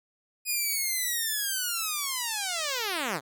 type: linear sweep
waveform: 5% pulse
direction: down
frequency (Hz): 2489 to 122.9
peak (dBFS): -17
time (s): 0.45-3.21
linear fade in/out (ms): 50
effects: none